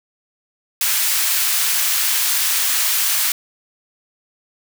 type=high-pass noise; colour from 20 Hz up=white; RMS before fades=-18 dBFS; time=0.81-3.32 s; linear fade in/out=2 ms; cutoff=1300 Hz; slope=12 dB/octave; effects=none